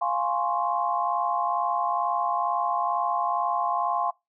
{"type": "chord", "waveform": "sine", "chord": "Db major seventh", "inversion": "first", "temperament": "equal", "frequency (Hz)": [698.5, 830.6, 1046.5, 1108.7], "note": ["F5", "Ab5", "C6", "Db6"], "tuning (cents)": [0, 0, 0, 0], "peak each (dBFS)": [-28, -29, -27, -32], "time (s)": [0.01, 4.11], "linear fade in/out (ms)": 10, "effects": ["noise-tail reverb RT60 0.2 s tail -23 dB re dry"]}